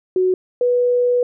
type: tone pair in turn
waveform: sine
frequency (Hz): 369.9 / 490.5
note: F#4 / B4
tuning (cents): 0 / -12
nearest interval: perfect fourth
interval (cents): 488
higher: second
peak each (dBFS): -13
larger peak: neither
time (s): 0.16-0.34 / 0.61-1.23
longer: second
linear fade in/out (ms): 2
effects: none